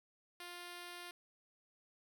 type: tone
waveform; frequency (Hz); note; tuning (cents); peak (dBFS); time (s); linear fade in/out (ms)
5% pulse; 351.4; F4; +11; -36; 0.4-1.11; 2
effects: none